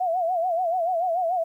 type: tone with vibrato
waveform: sine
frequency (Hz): 700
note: F5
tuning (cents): +4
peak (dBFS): -21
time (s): 0-1.44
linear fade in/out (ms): 10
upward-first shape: sine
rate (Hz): 6.9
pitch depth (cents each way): 120
effects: 10-bit